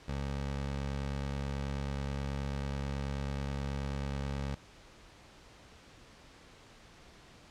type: tone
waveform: 20% pulse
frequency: 69.3 Hz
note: C#2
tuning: in tune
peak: -29 dBFS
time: 0.08-4.55 s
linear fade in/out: 5 ms
effects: pink hiss -56 dBFS RMS until 7.5 s + low-pass 6000 Hz 12 dB/octave